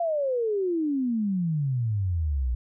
sine exponential sweep, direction down, 698.5 to 58.27 Hz, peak -23 dBFS, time 0-2.55 s, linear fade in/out 5 ms, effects none

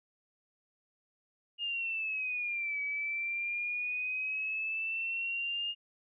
sine exponential two-way sweep, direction down then up, 2848 to 2276 to 2839 Hz, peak -32 dBFS, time 1.58-5.75 s, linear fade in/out 50 ms, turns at 2.81 s, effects none

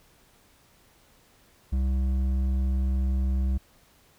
sine tone with hard clipping, 65.5 Hz, C2, 2 cents sharp, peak -24 dBFS, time 1.72-3.58 s, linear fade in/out 10 ms, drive 7 dB, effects pink hiss -60 dBFS RMS until 4.18 s

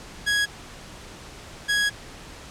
sawtooth tone pair in turn, 1661.2 / 1661.2 Hz, G#6 / G#6, 0 / 0 cents, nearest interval unison, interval 0 cents, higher neither, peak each -16 dBFS, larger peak neither, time 0.26-0.46 / 1.68-1.9 s, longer second, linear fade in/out 20 ms, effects pink hiss -42 dBFS RMS until 2.5 s + low-pass 8000 Hz 12 dB/octave

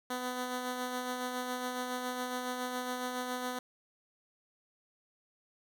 10% pulse tone with tremolo, 250.5 Hz, B3, 25 cents sharp, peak -25 dBFS, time 0.1-3.59 s, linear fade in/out 5 ms, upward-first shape sine, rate 7.2 Hz, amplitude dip 35%, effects none

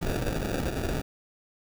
pink noise with sample-and-hold, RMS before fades -29 dBFS, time 0.01-1.02 s, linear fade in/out 20 ms, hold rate 1050 Hz, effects none

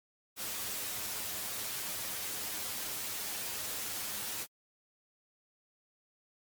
white noise with comb filter, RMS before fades -38 dBFS, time 0.36-4.47 s, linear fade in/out 50 ms, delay 9.6 ms, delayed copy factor +0.65, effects MP3 96 kbps

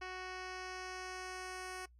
10% pulse tone with low-pass filter sweep, 370 Hz, F#4, in tune, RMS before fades -45 dBFS, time 0.01-1.86 s, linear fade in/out 10 ms, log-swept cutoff 4000 to 9600 Hz, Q 1.3, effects noise-tail reverb RT60 0.1 s tail -20 dB re dry + added 60 Hz sine -60 dBFS peak until 1.99 s

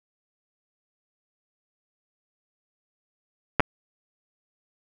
clicks, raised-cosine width 0.5 ms, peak -3 dBFS, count 2, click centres 3.597 / 3.604 s, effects none

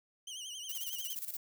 25% pulse tone with vibrato, 3022 Hz, F#7, 36 cents sharp, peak -38 dBFS, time 0.27-1.15 s, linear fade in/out 5 ms, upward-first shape triangle, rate 11 Hz, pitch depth 120 cents each way
violet noise with tremolo, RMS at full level -39 dBFS, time 0.69-1.37 s, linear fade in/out 5 ms, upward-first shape square, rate 17 Hz, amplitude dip 70%
effects none

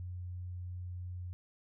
sine tone, 89.7 Hz, F2, 47 cents sharp, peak -39 dBFS, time 0-1.33 s, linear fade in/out 0 ms, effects none

